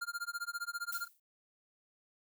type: tone with tremolo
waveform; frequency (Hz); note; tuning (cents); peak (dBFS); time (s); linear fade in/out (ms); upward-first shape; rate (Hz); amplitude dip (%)
square; 1400; F6; +4; -35; 0.01-1.08; 10; sine; 15; 100
type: noise with exponential decay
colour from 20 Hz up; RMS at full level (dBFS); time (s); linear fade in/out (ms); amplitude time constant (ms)
violet; -37; 0.92-1.2; 5; 60
effects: none